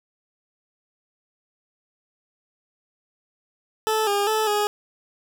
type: tone with pitch steps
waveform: 20% pulse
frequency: 436.5 / 405.3 / 435.3 / 415.7 Hz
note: A4 / G#4 / A4 / G#4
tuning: -14 / -42 / -19 / +2 cents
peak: -15 dBFS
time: 3.87-4.67 s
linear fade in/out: 0 ms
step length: 200 ms
effects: none